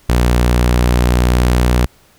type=tone with pitch glide; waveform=sawtooth; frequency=60.4 to 61.03 Hz; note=B1 to B1; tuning=-38 to -20 cents; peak=-6 dBFS; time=0.09-1.86 s; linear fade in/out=5 ms; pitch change=+18 cents; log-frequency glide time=0.47-1.43 s; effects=pink hiss -50 dBFS RMS until 2.18 s